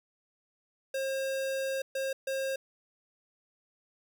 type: tone bursts at uneven times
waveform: square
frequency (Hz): 536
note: C5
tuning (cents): +42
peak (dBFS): -31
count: 3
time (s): 0.94-1.82 / 1.95-2.13 / 2.27-2.56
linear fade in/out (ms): 5
effects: none